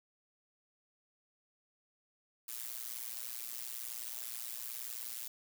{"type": "noise with amplitude modulation", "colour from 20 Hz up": "blue", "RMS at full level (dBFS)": -39, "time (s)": [2.48, 5.28], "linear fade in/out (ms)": 5, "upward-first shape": "sine", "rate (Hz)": 119, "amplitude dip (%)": 95, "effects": []}